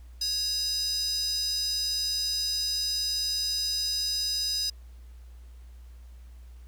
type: tone with high-pass filter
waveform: square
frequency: 554.4 Hz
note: C#5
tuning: in tune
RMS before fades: -29 dBFS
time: 0.21-4.7 s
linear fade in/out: 5 ms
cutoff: 5000 Hz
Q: 7.7
effects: added 60 Hz sine -44 dBFS peak until 6.67 s + pink hiss -64 dBFS RMS until 6.67 s